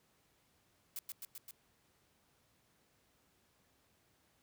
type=noise with echo; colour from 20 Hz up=blue; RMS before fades=-42 dBFS; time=0.96-0.99 s; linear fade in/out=2 ms; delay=130 ms; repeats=4; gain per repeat=-2 dB; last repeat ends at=1.51 s; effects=pink hiss -73 dBFS RMS until 4.42 s + high-pass 60 Hz 12 dB/octave